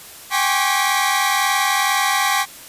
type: tone cluster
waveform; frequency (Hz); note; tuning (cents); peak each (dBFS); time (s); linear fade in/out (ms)
sawtooth; 775 / 817 / 1075 / 1154 / 1943; G5 / G#5 / C6 / D6 / B6; -20 / -29 / +47 / -31 / -29; -19; 0.3-2.46; 50
effects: white hiss -39 dBFS RMS until 2.68 s + resampled to 32000 Hz